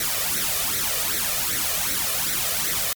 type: noise with flanger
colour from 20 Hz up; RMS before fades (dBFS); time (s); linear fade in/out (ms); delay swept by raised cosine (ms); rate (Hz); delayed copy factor
white; -24; 0-2.93; 2; 0.5 to 1.7; 2.6; +0.7
effects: MP3 96 kbps